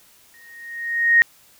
sine tone with exponential growth, 1864.7 Hz, A#6, in tune, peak -8 dBFS, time 0.34-1.22 s, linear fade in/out 0 ms, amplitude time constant 190 ms, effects white hiss -53 dBFS RMS until 1.59 s

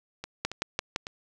two click trains, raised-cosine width 0.2 ms, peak -10 / -19 dBFS, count 4 / 4, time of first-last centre 0.45-0.961 / 0.24-1.069 s, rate 5.87 / 3.62 Hz, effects none

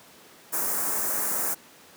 white band-stop noise, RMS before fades -27 dBFS, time 0.52-1.55 s, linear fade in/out 20 ms, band 1700 to 6800 Hz, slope 24 dB/octave, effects pink hiss -51 dBFS RMS until 1.96 s + high-pass 200 Hz 12 dB/octave

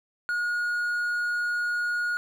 triangle tone, 1441 Hz, F#6, 46 cents flat, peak -23 dBFS, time 0.29-2.17 s, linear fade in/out 0 ms, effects none

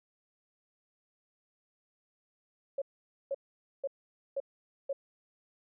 sine tone bursts, 551 Hz, C#5, 11 cents flat, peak -30 dBFS, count 5, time 2.78-4.93 s, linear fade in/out 5 ms, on 38 ms, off 490 ms, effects none

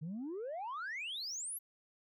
sine exponential sweep, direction up, 146 to 11990 Hz, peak -37 dBFS, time 0.01-1.59 s, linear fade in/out 20 ms, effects tanh soft clip ceiling -37 dBFS

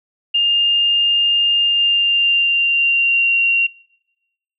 sine tone with pitch glide, 2814 to 2756 Hz, F7 to F7, +12 to -24 cents, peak -12 dBFS, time 0.34-3.67 s, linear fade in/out 10 ms, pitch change -36 cents, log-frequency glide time 1.55-3.39 s, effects noise-tail reverb RT60 1.0 s tail -25 dB re dry

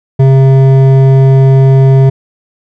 triangle tone with hard clipping, 134.1 Hz, C3, 43 cents sharp, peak -4 dBFS, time 0.19-2.1 s, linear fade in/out 10 ms, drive 14 dB, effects none

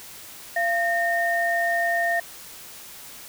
sine tone pair together, 686.2 / 1832 Hz, F5 / A#6, -31 / -31 cents, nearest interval octave + perfect fourth, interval 1700 cents, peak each -23 dBFS, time 0.56-2.2 s, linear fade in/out 5 ms, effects white hiss -42 dBFS RMS until 3.28 s

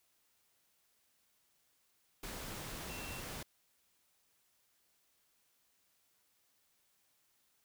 sine tone in noise, 2700 Hz, E7, 41 cents sharp, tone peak -49 dBFS, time 2.89-3.2 s, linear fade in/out 5 ms, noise pink, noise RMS -45 dBFS, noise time 2.23-3.43 s, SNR -7 dB, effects white hiss -75 dBFS RMS until 7.64 s

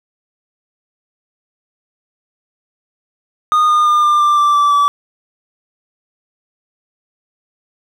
triangle tone with pitch steps, 1229 / 1217.7 / 1206.5 / 1195.4 / 1184.4 / 1173.5 / 1162.7 / 1152 Hz, D#6 / D#6 / D6 / D6 / D6 / D6 / D6 / D6, -22 / -38 / +46 / +30 / +14 / -2 / -18 / -34 cents, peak -7 dBFS, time 3.52-4.88 s, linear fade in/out 0 ms, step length 170 ms, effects none

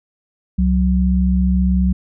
sine tone pair together, 66.55 / 185 Hz, C2 / F#3, +30 / 0 cents, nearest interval octave + tritone, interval 1770 cents, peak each -15 dBFS, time 0.58-1.93 s, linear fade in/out 10 ms, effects none

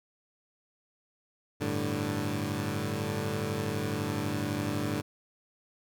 15% pulse chord, G suspended second, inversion none, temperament equal, 98 / 110 / 146.83 Hz, G2 / A2 / D3, 0 / 0 / 0 cents, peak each -28 dBFS, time 1.6-5.02 s, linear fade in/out 20 ms, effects none

